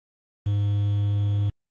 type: tone with quantisation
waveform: triangle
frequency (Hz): 102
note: G#2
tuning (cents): -31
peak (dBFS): -18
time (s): 0.46-1.5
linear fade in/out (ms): 5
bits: 7
effects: low-pass 3000 Hz 12 dB/octave + Opus 24 kbps